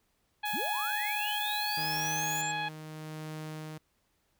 harmonic tone, 838 Hz, G#5, 15 cents sharp, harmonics 1 / 2 / 3 / 4 / 5, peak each -34 / -37 / -39 / -41 / -48 dBFS, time 0.43-2.69 s, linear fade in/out 10 ms
violet noise, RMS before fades -40 dBFS, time 0.45-2.42 s, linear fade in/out 10 ms
sine linear sweep, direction up, 148.2 to 7510 Hz, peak -36 dBFS, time 0.53-2.52 s, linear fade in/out 10 ms
sawtooth tone with tremolo, 155.56 Hz, D#3, in tune, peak -34 dBFS, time 1.77-3.78 s, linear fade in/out 5 ms, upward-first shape sine, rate 0.78 Hz, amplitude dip 40%
effects pink hiss -74 dBFS RMS until 4.39 s

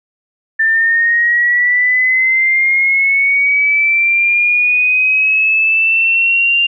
sine linear sweep, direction up, 1778 to 2794 Hz, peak -9 dBFS, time 0.59-6.67 s, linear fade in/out 10 ms, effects none

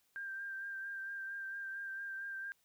sine tone with vibrato, 1584 Hz, G6, 18 cents sharp, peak -40 dBFS, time 0.16-2.52 s, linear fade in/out 0 ms, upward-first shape sine, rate 4.4 Hz, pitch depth 24 cents each way, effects white hiss -75 dBFS RMS until 2.64 s

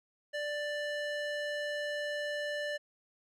square tone with band-pass filter, 589 Hz, D5, 5 cents sharp, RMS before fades -36 dBFS, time 0.33-2.78 s, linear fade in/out 20 ms, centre 1700 Hz, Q 0.82, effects none

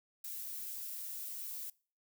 violet noise, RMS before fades -43 dBFS, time 0.24-1.7 s, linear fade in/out 5 ms, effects noise-tail reverb RT60 0.4 s tail -23 dB re dry

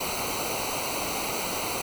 pink noise with comb filter, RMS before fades -30 dBFS, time 0-1.82 s, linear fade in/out 10 ms, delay 0.58 ms, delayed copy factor -0.85, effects none

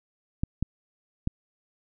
clicks, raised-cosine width 5 ms, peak -13 dBFS, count 3, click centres 0.435 / 0.626 / 1.274 s, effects none

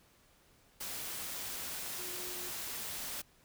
sine tone in noise, 360.3 Hz, F#4, 46 cents flat, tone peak -49 dBFS, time 1.98-2.5 s, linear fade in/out 10 ms, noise white, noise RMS -41 dBFS, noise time 0.8-3.22 s, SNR -11 dB, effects pink hiss -66 dBFS RMS until 3.44 s

